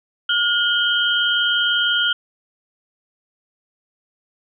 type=tone cluster; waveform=sine; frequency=1426 / 2950 / 3160 Hz; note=F6 / F#7 / G7; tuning=+36 / -6 / +13 cents; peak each=-19 / -24 / -19 dBFS; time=0.29-2.13 s; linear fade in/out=5 ms; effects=none